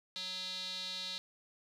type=tone with band-pass filter; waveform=square; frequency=185 Hz; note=F#3; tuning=in tune; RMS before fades=-41 dBFS; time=0.16-1.18 s; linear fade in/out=0 ms; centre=4000 Hz; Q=6.8; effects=none